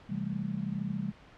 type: chord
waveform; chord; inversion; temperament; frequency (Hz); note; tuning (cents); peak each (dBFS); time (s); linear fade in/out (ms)
sine; A minor seventh; first; just; 132 / 165 / 198 / 220; C3 / E3 / G3 / A3; +16 / +2 / +18 / 0; -40 / -37 / -34 / -39; 0.09-1.12; 10
effects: pink hiss -55 dBFS RMS until 1.37 s + low-pass 3000 Hz 12 dB/octave